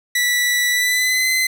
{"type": "tone with pitch glide", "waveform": "sawtooth", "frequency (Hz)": [1961, 2045], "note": ["B6", "C7"], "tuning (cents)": [-13, -40], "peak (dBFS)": -12, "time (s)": [0.15, 1.47], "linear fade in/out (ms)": 5, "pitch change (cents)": 73, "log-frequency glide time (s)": [0.7, 1.29], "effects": []}